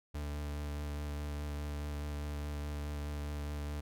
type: tone with vibrato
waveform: 40% pulse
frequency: 73.42 Hz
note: D2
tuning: in tune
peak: -36 dBFS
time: 0.14-3.81 s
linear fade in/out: 10 ms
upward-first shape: sine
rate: 4.8 Hz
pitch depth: 13 cents each way
effects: none